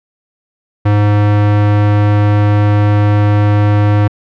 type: tone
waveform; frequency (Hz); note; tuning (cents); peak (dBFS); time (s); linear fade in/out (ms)
square; 103.7; G#2; -2; -8; 0.85-4.08; 10
effects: low-pass 2000 Hz 12 dB/octave